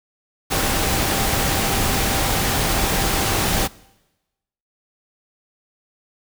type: tone in noise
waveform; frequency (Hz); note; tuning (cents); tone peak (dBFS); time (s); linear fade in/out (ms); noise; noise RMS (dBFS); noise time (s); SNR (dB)
sine; 785; G5; +2; -30; 0.5-3.68; 20; pink; -20; 0.5-3.68; -13
effects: noise-tail reverb RT60 1.0 s tail -22 dB re dry